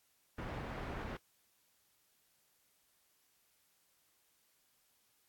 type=low-pass noise; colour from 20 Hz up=pink; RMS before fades=-43 dBFS; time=0.38-1.17 s; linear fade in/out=5 ms; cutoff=1800 Hz; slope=12 dB/octave; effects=white hiss -74 dBFS RMS until 5.28 s + AAC 64 kbps